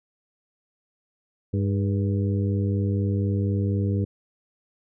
harmonic tone with a mistuned harmonic, 100 Hz, G2, 35 cents sharp, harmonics 1 / 2 / 3 / 4 / 5, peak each -22 / -28 / -32 / -34 / -36 dBFS, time 1.53-4.05 s, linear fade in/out 10 ms, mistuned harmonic 5, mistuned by -56 cents, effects none

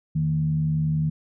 sine tone with frequency modulation, 155.56 Hz, D#3, in tune, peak -20 dBFS, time 0.15-1.1 s, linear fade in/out 10 ms, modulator 71.1 Hz, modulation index 0.41, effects none

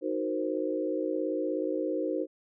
sine chord, C half-diminished seventh, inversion first, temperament equal, 311.1 / 370 / 466.2 / 523.3 Hz, Eb4 / Gb4 / Bb4 / C5, 0 / 0 / 0 / 0 cents, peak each -32 / -34 / -35 / -33 dBFS, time 0.01-2.27 s, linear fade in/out 50 ms, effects none

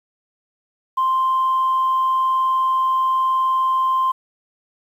sine tone, 1046.5 Hz, C6, in tune, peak -14 dBFS, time 0.97-4.12 s, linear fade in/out 10 ms, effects tanh soft clip ceiling -12 dBFS + 8-bit

